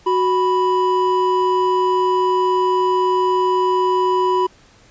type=tone pair together; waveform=triangle; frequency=370.1 / 988 Hz; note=F#4 / B5; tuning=0 / 0 cents; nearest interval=octave + perfect fourth; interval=1700 cents; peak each=-15 dBFS; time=0.06-4.47 s; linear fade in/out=10 ms; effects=pink hiss -50 dBFS RMS until 4.9 s + resampled to 16000 Hz